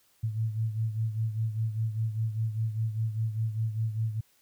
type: beating tone pair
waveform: sine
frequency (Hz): 110 / 115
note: A2 / A#2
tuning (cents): 0 / -23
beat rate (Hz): 5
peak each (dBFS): -28 / -34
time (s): 0.23-4.21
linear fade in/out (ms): 10
effects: white hiss -66 dBFS RMS until 4.41 s

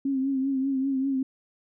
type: tone with vibrato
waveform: sine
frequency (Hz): 268.9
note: C4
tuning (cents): +47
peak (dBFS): -23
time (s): 0.05-1.23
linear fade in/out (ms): 5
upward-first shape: triangle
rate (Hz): 5.1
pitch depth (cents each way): 58
effects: none

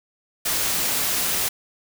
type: noise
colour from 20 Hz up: white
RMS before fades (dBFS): -23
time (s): 0.45-1.49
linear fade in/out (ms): 10
effects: none

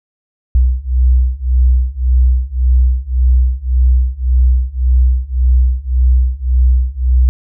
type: beating tone pair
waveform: sine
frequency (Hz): 61.9 / 63.7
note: B1 / C2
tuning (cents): +5 / -46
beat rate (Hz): 1.8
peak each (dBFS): -12 / -11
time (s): 0.55-7.29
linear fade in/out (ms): 0
effects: none

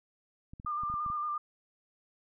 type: clicks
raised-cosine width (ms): 5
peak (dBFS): -34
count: 8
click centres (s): 0.535 / 0.599 / 0.648 / 0.835 / 0.9 / 0.94 / 1.063 / 1.101
type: tone with vibrato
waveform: sine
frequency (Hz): 1200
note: D6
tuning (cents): +37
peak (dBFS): -31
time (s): 0.66-1.38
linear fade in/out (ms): 5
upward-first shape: square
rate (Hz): 8.8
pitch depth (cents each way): 22
effects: none

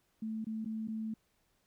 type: tone with dropouts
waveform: sine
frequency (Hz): 220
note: A3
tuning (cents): 0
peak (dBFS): -35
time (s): 0.22-1.14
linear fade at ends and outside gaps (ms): 5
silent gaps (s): 0.445-0.467 / 0.647-0.657 / 0.875-0.883
effects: pink hiss -75 dBFS RMS until 1.66 s

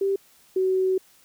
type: tone pair in turn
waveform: sine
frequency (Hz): 392 / 375.8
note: G4 / F#4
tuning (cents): 0 / +27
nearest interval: minor second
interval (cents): 73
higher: first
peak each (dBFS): -20 / -19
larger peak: second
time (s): 0.01-0.16 / 0.56-0.98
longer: second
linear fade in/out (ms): 5
effects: white hiss -57 dBFS RMS until 1.24 s

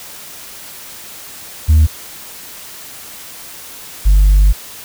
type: tone pair in turn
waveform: sine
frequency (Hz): 77.78 / 49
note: D#2 / G1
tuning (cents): 0 / 0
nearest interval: minor sixth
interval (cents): 800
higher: first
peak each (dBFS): -3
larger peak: neither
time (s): 1.68-1.87 / 4.05-4.53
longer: second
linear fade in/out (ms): 20
effects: tanh soft clip ceiling -4 dBFS + white hiss -33 dBFS RMS until 4.84 s

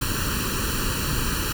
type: noise with comb filter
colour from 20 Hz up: pink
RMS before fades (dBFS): -25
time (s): 0.01-1.53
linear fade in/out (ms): 10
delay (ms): 0.7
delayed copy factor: +0.9
effects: none

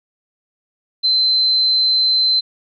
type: tone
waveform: sine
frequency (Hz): 4080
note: C8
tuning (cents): -44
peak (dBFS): -12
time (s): 1.03-2.41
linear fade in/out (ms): 20
effects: none

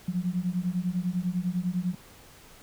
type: beating tone pair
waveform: sine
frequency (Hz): 174.61 / 184.61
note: F3 / F#3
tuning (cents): 0 / -4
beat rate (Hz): 10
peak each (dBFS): -29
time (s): 0.08-1.95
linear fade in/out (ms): 5
effects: pink hiss -52 dBFS RMS until 2.62 s

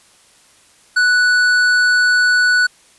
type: tone with hard clipping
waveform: sine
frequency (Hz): 1480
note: F#6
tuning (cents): 0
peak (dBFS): -12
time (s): 0.96-2.67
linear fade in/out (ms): 10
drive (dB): 9
effects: white hiss -50 dBFS RMS until 2.98 s + resampled to 24000 Hz

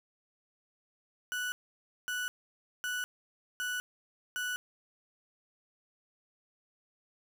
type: tone bursts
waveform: 35% pulse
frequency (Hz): 1480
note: F#6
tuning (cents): 0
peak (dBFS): -31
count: 5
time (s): 1.32-4.56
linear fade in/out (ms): 0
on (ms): 200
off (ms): 560
effects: none

